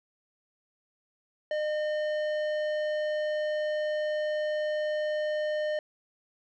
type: tone with tanh clipping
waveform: sine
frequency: 608 Hz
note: D#5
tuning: 40 cents flat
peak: -29 dBFS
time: 1.51-5.79 s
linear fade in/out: 2 ms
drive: 12 dB
effects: none